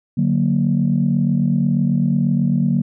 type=chord; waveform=sine; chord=D augmented; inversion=none; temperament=equal; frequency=146.83 / 185 / 233.1 Hz; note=D3 / F#3 / A#3; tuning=0 / 0 / 0 cents; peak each=-18 dBFS; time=0.17-2.82 s; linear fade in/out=10 ms; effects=tanh soft clip ceiling -6 dBFS